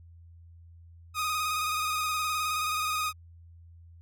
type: tone with vibrato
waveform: sawtooth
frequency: 1244.5 Hz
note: D#6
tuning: in tune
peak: -24 dBFS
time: 1.14-3.13 s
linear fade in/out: 50 ms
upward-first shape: square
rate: 19 Hz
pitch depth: 26 cents each way
effects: added 84 Hz sine -49 dBFS peak until 4.01 s